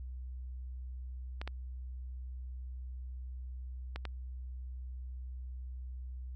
clicks, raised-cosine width 0.3 ms, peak -24 dBFS, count 4, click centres 1.415 / 1.476 / 3.96 / 4.053 s, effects added 63 Hz sine -40 dBFS peak until 6.35 s

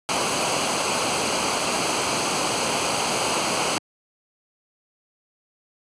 pink noise with comb filter, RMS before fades -23 dBFS, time 0.09-3.78 s, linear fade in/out 0 ms, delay 0.55 ms, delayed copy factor -0.6, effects high-pass 150 Hz 12 dB/octave + resampled to 22050 Hz

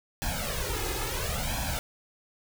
pink noise with flanger, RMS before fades -31 dBFS, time 0.22-1.79 s, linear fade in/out 0 ms, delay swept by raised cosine 1.2 to 2.4 ms, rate 0.73 Hz, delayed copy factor +0.95, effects none

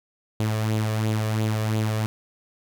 sawtooth tone with flanger, 108.9 Hz, A2, 17 cents flat, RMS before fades -24 dBFS, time 0.4-2.06 s, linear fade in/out 0 ms, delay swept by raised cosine 0.27 to 1.77 ms, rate 2.9 Hz, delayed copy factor +0.5, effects none

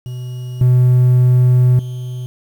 triangle tone with level steps, 125.2 Hz, B2, 24 cents sharp, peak -21 / -5 / -20 dBFS, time 0.06-2.26 s, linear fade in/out 0 ms, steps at 0.61 / 1.79 s, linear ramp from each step 2 ms, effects tanh soft clip ceiling -1 dBFS + 7-bit

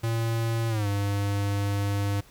square tone with pitch glide, 114.4 to 100.75 Hz, A#2 to G2, -32 to +48 cents, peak -25 dBFS, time 0.03-2.21 s, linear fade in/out 10 ms, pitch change -220 cents, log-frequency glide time 0.69-0.87 s, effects pink hiss -55 dBFS RMS until 2.3 s

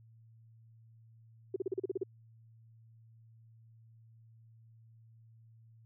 sine tone bursts, 380 Hz, F#4, 46 cents sharp, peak -30 dBFS, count 9, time 1.54-2.034 s, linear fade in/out 5 ms, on 22 ms, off 37 ms, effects added 113 Hz sine -57 dBFS peak until 5.85 s

